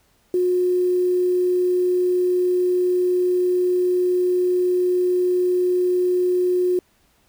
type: tone with quantisation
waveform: sine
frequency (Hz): 361.2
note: F#4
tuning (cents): -42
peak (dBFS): -16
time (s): 0.34-6.79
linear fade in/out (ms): 2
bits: 7
effects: pink hiss -61 dBFS RMS until 7.28 s